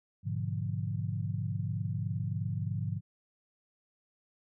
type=chord; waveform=sine; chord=G# diminished seventh; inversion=none; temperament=equal; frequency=103.83 / 123.47 / 146.83 / 174.61 Hz; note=G#2 / B2 / D3 / F3; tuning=0 / 0 / 0 / 0 cents; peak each=-34 / -38 / -37 / -39 dBFS; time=0.23-3.01 s; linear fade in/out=50 ms; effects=none